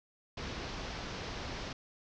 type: low-pass noise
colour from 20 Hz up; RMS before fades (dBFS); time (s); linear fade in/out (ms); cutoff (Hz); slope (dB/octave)
pink; -41; 0.37-1.73; 5; 5900; 48
effects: none